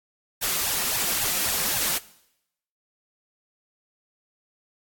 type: noise with flanger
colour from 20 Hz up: white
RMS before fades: -25 dBFS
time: 0.41-1.99 s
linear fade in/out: 20 ms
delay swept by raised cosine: 1.1 to 5.8 ms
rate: 3.7 Hz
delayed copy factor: +0.95
effects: noise-tail reverb RT60 0.8 s tail -19 dB re dry + AAC 64 kbps